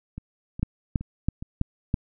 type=two click trains; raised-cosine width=5 ms; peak=-22 / -10 dBFS; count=4 / 5; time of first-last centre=0.18-1.425 / 0.63-1.941 s; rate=2.41 / 3.05 Hz; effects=none